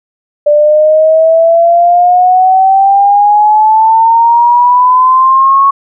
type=exponential sweep; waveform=sine; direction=up; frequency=587.3 to 1108.7 Hz; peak=-3 dBFS; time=0.46-5.71 s; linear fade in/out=10 ms; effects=none